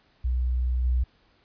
sine tone with level steps, 62.1 Hz, B1, 10 cents sharp, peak -22 / -20 dBFS, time 0.24-1.04 s, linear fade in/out 10 ms, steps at 0.84 s, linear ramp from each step 10 ms, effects pink hiss -63 dBFS RMS until 1.44 s + resampled to 11025 Hz

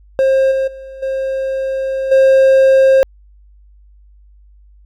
triangle tone with level steps, 533 Hz, C5, 32 cents sharp, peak -7 / -11 / -27 / -14 / -4 dBFS, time 0.19-3.03 s, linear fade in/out 0 ms, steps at 0.51 / 0.67 / 1.02 / 2.11 s, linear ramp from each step 10 ms, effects added 50 Hz sine -42 dBFS peak until 4.85 s

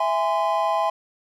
triangle chord, E augmented, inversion none, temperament just, 659.3 / 824.1 / 1030.1 Hz, E5 / G#5 / B#5, 0 / -14 / -27 cents, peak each -22 dBFS, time 0-0.9 s, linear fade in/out 5 ms, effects none

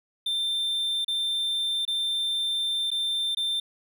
triangle tone with dropouts, 3575 Hz, A7, 27 cents sharp, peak -23 dBFS, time 0.26-3.6 s, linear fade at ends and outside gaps 5 ms, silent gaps 1.047-1.08 / 1.852-1.877 / 2.905-2.914 / 3.349-3.37 s, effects none

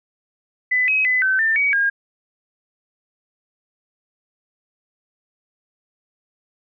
sine tone with pitch steps, 2003 / 2544 / 2010 / 1534 / 1791 / 2261 / 1621 Hz, B6 / D#7 / B6 / G6 / A6 / C#7 / G#6, +24 / +38 / +30 / -38 / +30 / +34 / -42 cents, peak -15 dBFS, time 0.71-1.9 s, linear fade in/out 10 ms, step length 170 ms, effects none

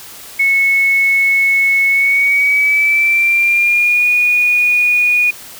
sine tone with pitch glide, 2200 to 2455 Hz, C#7 to D#7, -14 to -24 cents, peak -9 dBFS, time 0.39-5.31 s, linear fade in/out 10 ms, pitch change +190 cents, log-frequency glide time 1.89-4.07 s, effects white hiss -34 dBFS RMS until 5.59 s

